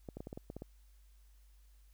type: clicks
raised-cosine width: 2 ms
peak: -30 dBFS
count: 9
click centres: 0.088 / 0.17 / 0.205 / 0.271 / 0.329 / 0.375 / 0.501 / 0.566 / 0.621 s
effects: added 50 Hz sine -59 dBFS peak until 1.93 s + white hiss -74 dBFS RMS until 1.93 s